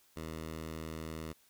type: tone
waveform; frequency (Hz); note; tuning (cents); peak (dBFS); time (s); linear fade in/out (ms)
10% pulse; 79.7; D#2; +42; -32; 0.16-1.33; 10
effects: white hiss -67 dBFS RMS until 1.49 s